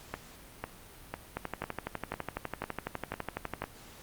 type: two click trains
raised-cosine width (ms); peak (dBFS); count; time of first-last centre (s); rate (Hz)
0.5; -19 / -18; 8 / 28; 0.14-3.64 / 1.37-3.62; 2 / 12
effects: pink hiss -52 dBFS RMS until 4.02 s + Opus 48 kbps